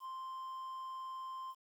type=tone with quantisation; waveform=triangle; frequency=1046.5 Hz; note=C6; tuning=in tune; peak=-40 dBFS; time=0-1.55 s; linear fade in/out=50 ms; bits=11; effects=none